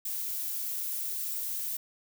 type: noise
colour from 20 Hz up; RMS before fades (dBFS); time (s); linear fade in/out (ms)
violet; -34; 0.05-1.77; 5
effects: none